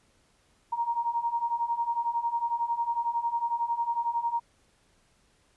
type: beating tone pair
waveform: sine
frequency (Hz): 930 / 941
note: A#5 / A#5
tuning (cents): -4 / +16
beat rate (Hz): 11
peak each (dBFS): -31 / -28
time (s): 0.72-4.4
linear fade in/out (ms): 10
effects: pink hiss -66 dBFS RMS until 5.56 s + resampled to 24000 Hz